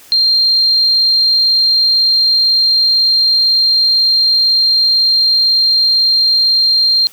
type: tone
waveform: sine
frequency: 4186 Hz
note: C8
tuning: in tune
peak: -8 dBFS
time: 0.12-7.07 s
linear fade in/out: 0 ms
effects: white hiss -41 dBFS RMS until 7.12 s